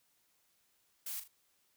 blue noise with echo, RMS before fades -41 dBFS, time 1.06-1.2 s, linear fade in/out 5 ms, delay 40 ms, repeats 2, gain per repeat -9 dB, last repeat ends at 1.28 s, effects white hiss -74 dBFS RMS until 1.76 s

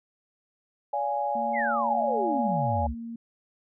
sine chord, D diminished, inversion none, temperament equal with one note detuned, 574.2 / 698.5 / 830.6 Hz, D5 / F5 / Ab5, -39 / 0 / 0 cents, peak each -31 / -33 / -27 dBFS, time 0.93-2.87 s, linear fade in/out 5 ms
sine tone with pitch glide, 229.6 to 231.2 Hz, A#3 to A#3, -26 to -14 cents, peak -34 dBFS, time 1.35-3.16 s, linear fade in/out 5 ms, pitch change +12 cents, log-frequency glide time 2.49-2.92 s
sine exponential sweep, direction down, 2217 to 61.74 Hz, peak -27 dBFS, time 1.53-2.95 s, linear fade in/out 50 ms
effects none

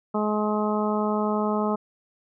harmonic tone, 211.5 Hz, G#3, 32 cents sharp, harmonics 1 / 2 / 3 / 4 / 5 / 6, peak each -25 / -28 / -30 / -31 / -32 / -33 dBFS, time 0.14-1.76 s, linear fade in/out 10 ms, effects none

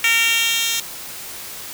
10% pulse tone with high-pass filter sweep, 459.4 Hz, A#4, 25 cents flat, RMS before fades -18 dBFS, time 0.04-0.8 s, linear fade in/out 2 ms, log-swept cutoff 2300 to 4200 Hz, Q 2.2, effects white hiss -33 dBFS RMS until 1.73 s

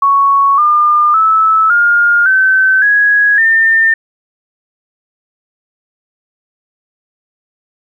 sine tone with pitch steps, 1111 / 1204.6 / 1306 / 1416 / 1535.3 / 1664.6 / 1804.8 Hz, C#6 / D6 / E6 / F6 / G6 / G#6 / A6, +4 / +44 / -17 / +23 / -36 / +4 / +44 cents, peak -6 dBFS, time 0.02-3.94 s, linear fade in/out 5 ms, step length 560 ms, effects 8-bit

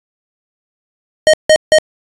square tone bursts, 622.3 Hz, D#5, in tune, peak -5 dBFS, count 3, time 1.27-1.785 s, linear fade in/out 0 ms, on 65 ms, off 160 ms, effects resampled to 22050 Hz

